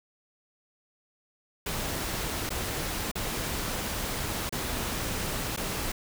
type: noise with dropouts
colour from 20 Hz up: pink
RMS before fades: -32 dBFS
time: 1.66-5.92 s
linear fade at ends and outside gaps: 5 ms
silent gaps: 2.493-2.504 / 3.115-3.154 / 4.494-4.524 / 5.564-5.573 s
effects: none